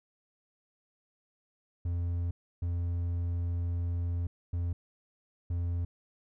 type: tone bursts at uneven times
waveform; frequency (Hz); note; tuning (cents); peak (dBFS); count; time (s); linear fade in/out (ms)
triangle; 86.5; F2; -16; -27; 4; 1.85-2.31 / 2.62-4.27 / 4.53-4.73 / 5.5-5.85; 5
effects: none